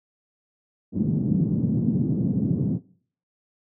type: band-pass noise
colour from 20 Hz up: white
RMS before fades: -23 dBFS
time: 0.92-2.8 s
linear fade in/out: 50 ms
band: 130 to 230 Hz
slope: 24 dB/octave
effects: noise-tail reverb RT60 0.5 s tail -20 dB re dry